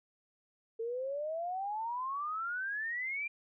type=exponential sweep; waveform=sine; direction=up; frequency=445.6 to 2400 Hz; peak=-34 dBFS; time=0.79-3.28 s; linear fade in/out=10 ms; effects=none